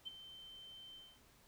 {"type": "tone with ADSR envelope", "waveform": "sine", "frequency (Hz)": 3100, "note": "G7", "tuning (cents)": -20, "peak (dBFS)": -40, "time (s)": [0.05, 1.2], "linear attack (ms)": 25, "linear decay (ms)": 14, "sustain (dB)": -12, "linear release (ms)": 250, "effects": ["pink hiss -67 dBFS RMS until 1.47 s"]}